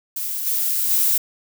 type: noise with level steps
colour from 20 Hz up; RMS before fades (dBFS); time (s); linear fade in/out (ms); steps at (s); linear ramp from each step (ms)
violet; -26 / -21 / -18; 0.16-1.18; 5; 0.45 / 0.89; 20
effects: none